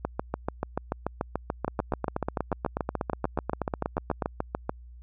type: two click trains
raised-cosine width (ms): 1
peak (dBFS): -13 / -13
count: 33 / 22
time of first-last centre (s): 0.05-4.694 / 1.68-4.222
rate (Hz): 6.89 / 8.26
effects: added 60 Hz sine -44 dBFS peak until 5.02 s